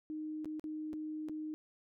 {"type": "tone with dropouts", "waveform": "sine", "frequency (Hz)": 308.8, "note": "D#4", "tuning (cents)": -13, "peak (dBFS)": -38, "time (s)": [0.1, 1.54], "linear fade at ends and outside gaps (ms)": 0, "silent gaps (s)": [[0.446, 0.456], [0.596, 0.641], [0.931, 0.937], [1.286, 1.295]], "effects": []}